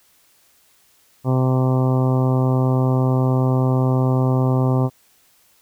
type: harmonic tone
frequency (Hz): 129.3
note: C3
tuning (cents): -20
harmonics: 1 / 2 / 3 / 4 / 5 / 6 / 7 / 8 / 9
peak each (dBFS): -16 / -22 / -26 / -28 / -30 / -32 / -33 / -34 / -35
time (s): 1.24-4.9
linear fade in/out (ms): 50
effects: white hiss -57 dBFS RMS until 5.61 s

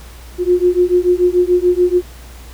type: beating tone pair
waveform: sine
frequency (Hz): 354.2 / 361.1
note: F4 / F#4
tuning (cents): +24 / -42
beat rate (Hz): 6.9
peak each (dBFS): -13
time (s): 0.38-2.02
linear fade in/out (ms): 50
effects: added 60 Hz sine -34 dBFS peak until 2.53 s + pink hiss -41 dBFS RMS until 2.53 s

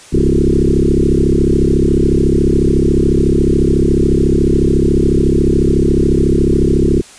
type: tone with frequency modulation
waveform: sine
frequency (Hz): 199.2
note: G3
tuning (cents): +28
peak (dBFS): -8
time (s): 0.12-7.02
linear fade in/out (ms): 20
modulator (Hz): 34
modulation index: 5.9
effects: white hiss -38 dBFS RMS until 7.18 s + resampled to 22050 Hz

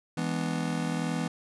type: chord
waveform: square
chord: E dominant seventh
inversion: none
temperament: just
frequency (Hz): 164.81 / 206 / 247.2 / 296.7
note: E3 / G#3 / B3 / D4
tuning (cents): 0 / -14 / +2 / +18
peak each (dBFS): -32 / -37 / -34 / -38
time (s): 0.17-1.28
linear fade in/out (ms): 5
effects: resampled to 24000 Hz

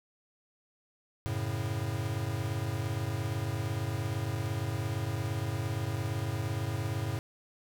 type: chord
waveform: square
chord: F# minor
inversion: none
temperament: equal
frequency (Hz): 92.5 / 110 / 138.59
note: F#2 / A2 / C#3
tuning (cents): 0 / 0 / 0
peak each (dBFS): -38 / -34 / -38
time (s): 1.26-7.19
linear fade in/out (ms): 0
effects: none

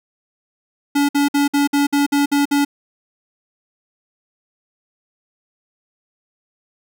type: tone bursts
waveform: square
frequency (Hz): 285.2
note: C#4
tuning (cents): +49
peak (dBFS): -14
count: 9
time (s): 0.95-2.65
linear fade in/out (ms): 10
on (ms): 140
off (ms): 55
effects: none

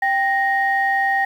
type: tone pair together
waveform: sine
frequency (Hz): 784.8 / 1864.7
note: G5 / A#6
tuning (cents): +2 / 0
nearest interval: octave + minor third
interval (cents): 1498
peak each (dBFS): -18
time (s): 0.02-1.25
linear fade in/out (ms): 5
effects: tanh soft clip ceiling -8 dBFS + 8-bit

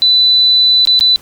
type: tone with dropouts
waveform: sine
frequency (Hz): 3990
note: B7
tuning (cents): +17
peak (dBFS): -6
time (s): 0.02-1.16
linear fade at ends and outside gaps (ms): 0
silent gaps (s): 0.852-0.873 / 0.993-1.009
effects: pink hiss -41 dBFS RMS until 1.21 s

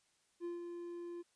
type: tone with ADSR envelope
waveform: triangle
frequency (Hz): 346.1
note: F4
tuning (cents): -16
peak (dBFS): -36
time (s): 0.4-1.23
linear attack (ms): 48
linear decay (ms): 150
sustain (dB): -5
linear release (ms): 23
effects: white hiss -75 dBFS RMS until 1.35 s + resampled to 22050 Hz

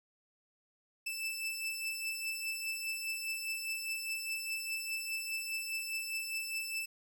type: beating tone pair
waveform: sawtooth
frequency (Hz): 2637 / 2641.9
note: E7 / E7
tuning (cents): 0 / +3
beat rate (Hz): 4.9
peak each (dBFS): -39 / -34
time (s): 1.06-6.86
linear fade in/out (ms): 10
effects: 12-bit

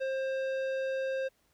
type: tone with tanh clipping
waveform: sine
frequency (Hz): 531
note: C5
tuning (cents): +25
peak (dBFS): -32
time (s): 0-1.29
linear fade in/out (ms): 20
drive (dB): 13
effects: pink hiss -71 dBFS RMS until 1.53 s

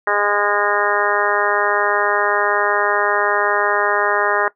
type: harmonic tone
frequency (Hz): 205.3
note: G#3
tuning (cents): -20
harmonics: 2 / 3 / 4 / 5 / 6 / 7 / 8 / 9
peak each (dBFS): -23 / -23 / -23 / -23 / -23 / -23 / -23 / -23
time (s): 0.07-4.48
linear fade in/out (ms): 2
effects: noise-tail reverb RT60 0.1 s tail -18 dB re dry

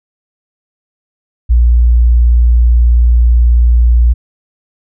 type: tone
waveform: sine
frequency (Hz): 59.2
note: A#1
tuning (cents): +27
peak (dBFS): -4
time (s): 1.49-4.14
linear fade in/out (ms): 20
effects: none

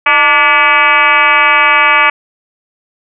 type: tone with frequency modulation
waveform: sine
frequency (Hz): 1727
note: A6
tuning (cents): -33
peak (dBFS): -5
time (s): 0.06-2.1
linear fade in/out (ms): 5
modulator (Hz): 279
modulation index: 3.1
effects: none

